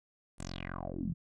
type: tone with low-pass filter sweep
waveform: 10% pulse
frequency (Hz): 44.67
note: F1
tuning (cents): +40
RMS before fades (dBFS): -39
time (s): 0.38-1.14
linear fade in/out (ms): 20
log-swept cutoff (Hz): 9700 to 140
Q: 6.6
effects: none